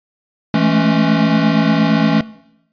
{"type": "chord", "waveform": "square", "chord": "A major seventh", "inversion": "second", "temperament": "equal with one note detuned", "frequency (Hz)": [164.81, 211.4, 220, 277.2], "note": ["E3", "G#3", "A3", "C#4"], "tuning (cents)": [0, 31, 0, 0], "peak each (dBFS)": -18, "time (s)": [0.54, 2.21], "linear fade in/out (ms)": 2, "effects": ["noise-tail reverb RT60 0.8 s tail -19 dB re dry", "resampled to 11025 Hz"]}